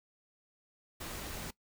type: noise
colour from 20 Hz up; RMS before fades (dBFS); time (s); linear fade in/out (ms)
pink; -42; 1-1.51; 10
effects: noise-tail reverb RT60 0.1 s tail -20 dB re dry